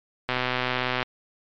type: click train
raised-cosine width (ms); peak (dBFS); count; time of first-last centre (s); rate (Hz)
0.3; -8; 94; 0.29-1.028; 126
effects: low-pass 4000 Hz 12 dB/octave + MP3 64 kbps